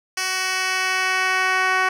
10% pulse tone with band-pass filter sweep, 374 Hz, F#4, 19 cents sharp, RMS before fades -21 dBFS, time 0.17-1.89 s, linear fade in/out 5 ms, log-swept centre 4900 to 1500 Hz, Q 0.81, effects none

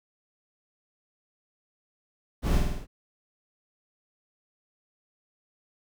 brown noise with echo, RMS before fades -25 dBFS, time 2.42-2.62 s, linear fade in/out 50 ms, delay 50 ms, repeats 5, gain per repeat -3 dB, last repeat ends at 2.87 s, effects none

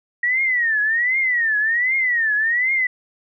sine tone with vibrato, 1896 Hz, A#6, 29 cents sharp, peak -16 dBFS, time 0.23-2.87 s, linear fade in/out 5 ms, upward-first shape triangle, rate 1.3 Hz, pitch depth 220 cents each way, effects none

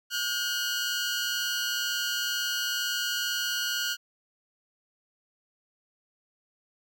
15% pulse tone pair together, 1439.9 / 1562 Hz, F#6 / G6, -48 / -7 cents, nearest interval minor second, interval 141 cents, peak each -22 / -27 dBFS, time 0.1-3.97 s, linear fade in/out 50 ms, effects none

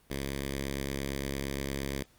5% pulse tone with notch filter, 68.7 Hz, C#2, 15 cents flat, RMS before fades -35 dBFS, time 0.1-2.03 s, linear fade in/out 5 ms, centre 780 Hz, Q 0.9, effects pink hiss -64 dBFS RMS until 2.18 s + Opus 32 kbps

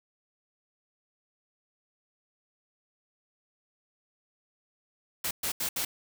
white noise bursts at uneven times, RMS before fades -31 dBFS, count 4, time 5.24-5.31 / 5.43-5.52 / 5.6-5.69 / 5.76-5.85 s, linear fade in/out 5 ms, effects none

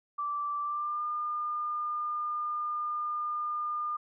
sine tone with pitch glide, 1167 to 1208.9 Hz, D6 to D6, -11 to +50 cents, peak -30 dBFS, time 0.18-3.97 s, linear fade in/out 10 ms, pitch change +61 cents, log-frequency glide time 0.61-1.04 s, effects none

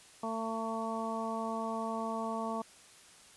harmonic tone, 224.5 Hz, A3, 35 cents sharp, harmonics 1 / 2 / 3 / 4 / 5, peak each -38 / -42 / -39 / -40 / -40 dBFS, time 0.23-2.62 s, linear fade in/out 5 ms, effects white hiss -57 dBFS RMS until 3.36 s + resampled to 24000 Hz

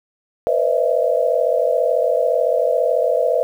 sine tone cluster, 483 / 521 / 608 / 662 Hz, B4 / C5 / D#5 / E5, -39 / -7 / -40 / +7 cents, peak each -20 dBFS, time 0.47-3.43 s, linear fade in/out 0 ms, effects 8-bit

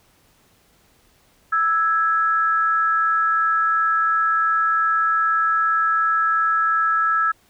sine tone pair together, 1318.5 / 1661.2 Hz, E6 / G#6, 0 / 0 cents, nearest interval major third, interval 400 cents, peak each -17 / -22 dBFS, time 1.52-7.32 s, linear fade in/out 10 ms, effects pink hiss -58 dBFS RMS until 7.49 s

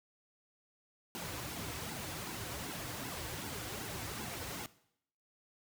pink noise with flanger, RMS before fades -42 dBFS, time 1.15-4.66 s, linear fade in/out 0 ms, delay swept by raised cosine 1.6 to 5 ms, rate 2.6 Hz, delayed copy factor -0.7, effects noise-tail reverb RT60 0.7 s tail -18 dB re dry + high-pass 60 Hz 12 dB/octave

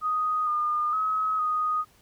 sine tone with pitch steps, 1246 / 1215 / 1277 / 1243 Hz, D#6 / D#6 / D#6 / D#6, +2 / -42 / +45 / -2 cents, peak -23 dBFS, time 0.01-1.85 s, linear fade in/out 50 ms, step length 460 ms, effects pink hiss -60 dBFS RMS until 2.01 s

